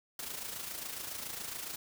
white noise with amplitude modulation, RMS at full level -39 dBFS, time 0.19-1.76 s, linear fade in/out 2 ms, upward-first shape sine, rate 27.2 Hz, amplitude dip 55%, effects none

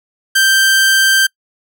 sawtooth tone, 1568 Hz, G6, in tune, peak -5 dBFS, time 0.35-1.27 s, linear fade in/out 10 ms, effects noise-tail reverb RT60 0.1 s tail -26 dB re dry

